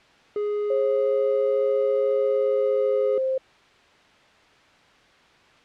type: tone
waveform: triangle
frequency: 415.9 Hz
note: G#4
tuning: 2 cents sharp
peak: -21 dBFS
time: 0.36-3.18 s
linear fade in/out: 2 ms
type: tone with pitch glide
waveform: sine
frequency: 538 to 525.1 Hz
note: C5 to C5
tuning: +48 to +6 cents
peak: -21 dBFS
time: 0.7-3.38 s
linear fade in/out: 5 ms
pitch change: -42 cents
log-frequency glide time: 2.13-3.15 s
effects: white hiss -54 dBFS RMS until 5.64 s + low-pass 3000 Hz 12 dB/octave